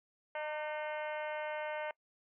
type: harmonic tone with a mistuned harmonic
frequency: 304.4 Hz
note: D#4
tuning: 38 cents flat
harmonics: 2 / 3 / 4 / 5 / 6 / 7 / 8 / 9 / 10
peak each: -39 / -42 / -53 / -46 / -50 / -47 / -55 / -55 / -57 dBFS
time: 0.35-1.91 s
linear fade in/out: 2 ms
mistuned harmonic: 4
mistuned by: -41 cents
effects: noise-tail reverb RT60 0.1 s tail -24 dB re dry